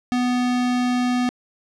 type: tone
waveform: square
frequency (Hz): 247.6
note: B3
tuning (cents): +5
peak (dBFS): -19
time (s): 0.12-1.29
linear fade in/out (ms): 0
effects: low-pass 6000 Hz 12 dB/octave